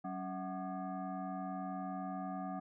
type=tone with frequency modulation; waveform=sine; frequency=277.2 Hz; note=C#4; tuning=in tune; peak=-38 dBFS; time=0.04-2.6 s; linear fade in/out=10 ms; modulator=465 Hz; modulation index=1.6; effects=none